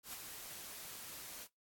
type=noise with ADSR envelope; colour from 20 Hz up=white; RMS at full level=-44 dBFS; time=0.03-1.48 s; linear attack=100 ms; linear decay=25 ms; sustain=-5 dB; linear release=49 ms; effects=noise-tail reverb RT60 0.2 s tail -25 dB re dry + AAC 64 kbps